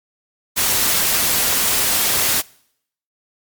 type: noise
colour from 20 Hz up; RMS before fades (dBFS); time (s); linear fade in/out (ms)
white; -17; 0.56-2.42; 20
effects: noise-tail reverb RT60 0.7 s tail -24 dB re dry + MP3 96 kbps